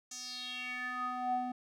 square tone with band-pass filter sweep, 250 Hz, B3, 21 cents sharp, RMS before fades -38 dBFS, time 0.11-1.52 s, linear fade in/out 5 ms, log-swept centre 6600 to 530 Hz, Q 4.9, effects none

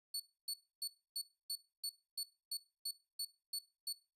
sawtooth tone bursts, 4435 Hz, C#8, in tune, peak -35 dBFS, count 12, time 0.14-3.928 s, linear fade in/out 5 ms, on 59 ms, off 280 ms, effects noise-tail reverb RT60 0.3 s tail -18 dB re dry + resampled to 32000 Hz

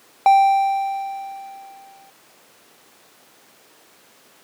triangle tone with exponential decay, 784 Hz, G5, in tune, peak -6 dBFS, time 0.26-2.1 s, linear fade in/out 1 ms, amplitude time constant 400 ms, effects pink hiss -51 dBFS RMS until 4.43 s + high-pass 300 Hz 12 dB/octave

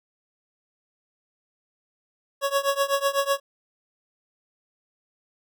25% pulse tone with tremolo, 556 Hz, C#5, 5 cents sharp, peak -14 dBFS, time 2.41-3.4 s, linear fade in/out 50 ms, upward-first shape triangle, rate 8 Hz, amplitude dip 95%, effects none

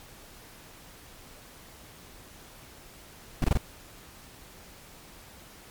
brown noise bursts, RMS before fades -21 dBFS, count 4, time 3.42-3.574 s, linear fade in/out 2 ms, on 22 ms, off 22 ms, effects pink hiss -50 dBFS RMS until 5.7 s + MP3 96 kbps

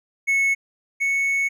triangle tone pair in turn, 2200 / 2211 Hz, C#7 / C#7, -14 / -5 cents, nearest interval unison, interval 9 cents, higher second, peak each -15 / -17 dBFS, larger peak first, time 0.27-0.55 / 1-1.49 s, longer second, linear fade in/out 20 ms, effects none

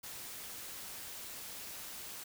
white noise with amplitude modulation, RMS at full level -44 dBFS, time 0.03-2.24 s, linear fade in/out 10 ms, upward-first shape sine, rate 215 Hz, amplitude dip 45%, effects none

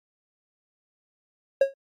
triangle tone with exponential decay, 546 Hz, C#5, 26 cents flat, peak -10 dBFS, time 1.61-1.74 s, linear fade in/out 5 ms, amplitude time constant 27 ms, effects AAC 48 kbps

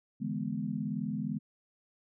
sine chord, E dominant seventh, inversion third, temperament equal, 146.83 / 164.81 / 207.7 / 246.9 Hz, D3 / E3 / G#3 / B3, 0 / 0 / 0 / 0 cents, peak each -39 / -39 / -35 / -37 dBFS, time 0.2-1.39 s, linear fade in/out 20 ms, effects none

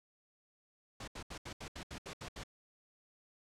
pink noise bursts, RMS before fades -45 dBFS, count 10, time 1-2.436 s, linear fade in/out 5 ms, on 77 ms, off 74 ms, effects low-pass 7000 Hz 12 dB/octave

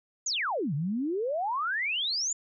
sine exponential two-way sweep, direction down then up, 7260 to 135.2 to 7260 Hz, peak -27 dBFS, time 0.26-2.33 s, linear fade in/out 5 ms, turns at 0.74 s, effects none

